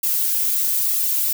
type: noise with flanger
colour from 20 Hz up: violet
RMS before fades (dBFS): -20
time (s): 0.03-1.33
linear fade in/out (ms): 5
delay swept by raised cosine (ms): 1.5 to 4.8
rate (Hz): 1.1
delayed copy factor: +0.65
effects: none